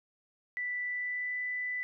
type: tone with pitch glide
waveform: sine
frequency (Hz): 1975.5 to 1990.4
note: B6 to B6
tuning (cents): 0 to +13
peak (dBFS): -32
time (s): 0.57-1.83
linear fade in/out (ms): 0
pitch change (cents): +13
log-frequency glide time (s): 0.84-1.38
effects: none